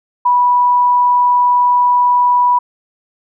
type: tone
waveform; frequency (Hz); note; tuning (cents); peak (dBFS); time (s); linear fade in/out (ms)
sine; 981; B5; -12; -8; 0.25-2.59; 10
effects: none